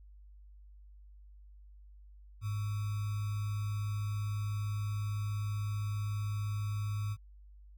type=tone with sample-and-hold; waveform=sine; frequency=103.83 Hz; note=G#2; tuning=in tune; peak=-32 dBFS; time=2.41-7.17 s; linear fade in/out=50 ms; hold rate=1225 Hz; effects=added 50 Hz sine -52 dBFS peak until 7.77 s